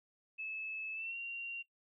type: tone with pitch glide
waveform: sine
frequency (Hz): 2605 to 2760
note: E7 to F7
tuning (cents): -21 to -21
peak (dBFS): -39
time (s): 0.38-1.63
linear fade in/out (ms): 20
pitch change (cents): +100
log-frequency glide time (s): 0.93-1.17
effects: noise-tail reverb RT60 0.1 s tail -19 dB re dry